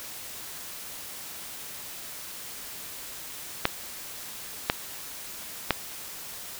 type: clicks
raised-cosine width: 0.3 ms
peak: -4 dBFS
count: 3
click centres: 3.654 / 4.699 / 5.707 s
effects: white hiss -40 dBFS RMS until 6.59 s